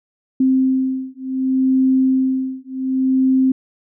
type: beating tone pair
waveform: sine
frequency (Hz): 261.6 / 262.27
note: C4 / C4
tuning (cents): 0 / +4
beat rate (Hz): 0.67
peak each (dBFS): -17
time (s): 0.4-3.52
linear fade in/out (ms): 5
effects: none